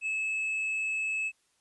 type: tone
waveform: triangle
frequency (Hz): 2598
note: E7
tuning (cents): -26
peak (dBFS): -27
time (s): 0.01-1.32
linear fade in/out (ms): 50
effects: white hiss -71 dBFS RMS until 1.6 s + resampled to 24000 Hz